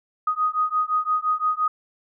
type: beating tone pair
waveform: sine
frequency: 1244.5 / 1250.3 Hz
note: D#6 / D#6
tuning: 0 / +8 cents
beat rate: 5.8 Hz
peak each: -23 dBFS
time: 0.27-1.68 s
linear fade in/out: 5 ms
effects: none